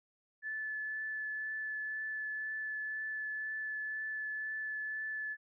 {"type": "tone with vibrato", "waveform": "sine", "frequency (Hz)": 1736, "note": "A6", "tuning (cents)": -24, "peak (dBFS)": -36, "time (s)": [0.42, 5.37], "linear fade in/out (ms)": 50, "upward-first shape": "triangle", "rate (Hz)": 2, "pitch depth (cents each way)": 11, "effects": []}